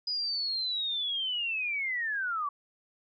sine linear sweep, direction down, 4978 to 1115 Hz, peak -29 dBFS, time 0.07-2.49 s, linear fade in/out 5 ms, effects none

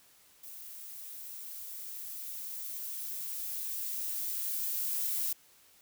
violet noise with level ramp, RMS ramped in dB -47 to -32 dBFS, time 0.43-5.33 s, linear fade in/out 5 ms, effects white hiss -62 dBFS RMS until 5.81 s

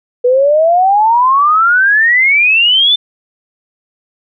sine exponential sweep, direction up, 483.7 to 3574 Hz, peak -6 dBFS, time 0.24-2.96 s, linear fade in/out 10 ms, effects none

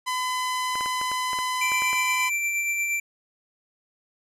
sawtooth tone, 1011 Hz, B5, 40 cents sharp, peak -21 dBFS, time 0.06-2.3 s, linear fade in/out 20 ms
clicks, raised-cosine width 0.5 ms, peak -20 dBFS, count 10, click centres 0.755 / 0.809 / 0.86 / 1.014 / 1.116 / 1.332 / 1.388 / 1.719 / 1.821 / 1.931 s
square tone with tremolo, 2348 Hz, D7, 1 cent flat, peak -23 dBFS, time 1.61-3 s, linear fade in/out 5 ms, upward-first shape sine, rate 8.5 Hz, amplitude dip 30%
effects low-pass 12000 Hz 12 dB/octave

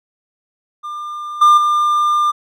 triangle tone with level steps, 1199 Hz, D6, 36 cents sharp, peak -22 / -4 / -10 dBFS, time 0.83-2.32 s, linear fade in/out 20 ms, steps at 1.41 / 1.57 s, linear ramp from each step 10 ms, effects none

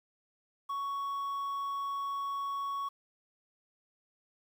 triangle tone with quantisation, 1114 Hz, C#6, 8 cents sharp, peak -31 dBFS, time 0.69-2.89 s, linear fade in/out 10 ms, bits 10, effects none

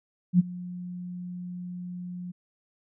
sine tone with ADSR envelope, 178.6 Hz, F3, 39 cents sharp, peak -13 dBFS, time 0.33-2.32 s, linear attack 62 ms, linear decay 23 ms, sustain -21 dB, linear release 14 ms, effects none

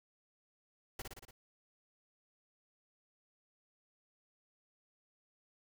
pink noise with echo, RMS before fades -42 dBFS, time 0.99-1.02 s, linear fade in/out 5 ms, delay 58 ms, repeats 5, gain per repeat -3 dB, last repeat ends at 1.31 s, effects none

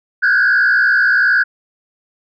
sine tone with frequency modulation, 1558 Hz, G6, 11 cents flat, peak -8 dBFS, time 0.22-1.44 s, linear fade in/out 20 ms, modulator 61.3 Hz, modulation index 1.7, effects tanh soft clip ceiling -7 dBFS

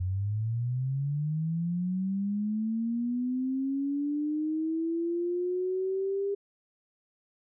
sine linear sweep, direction up, 88.9 to 402.7 Hz, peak -27 dBFS, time 0-6.35 s, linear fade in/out 10 ms, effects none

